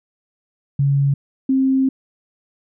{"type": "tone pair in turn", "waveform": "sine", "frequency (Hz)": [139.8, 265.4], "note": ["C#3", "C4"], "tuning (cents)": [15, 25], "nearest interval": "major seventh", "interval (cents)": 1110, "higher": "second", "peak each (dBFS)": -13, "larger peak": "neither", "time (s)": [[0.79, 1.14], [1.49, 1.89]], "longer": "second", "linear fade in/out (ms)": 5, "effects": []}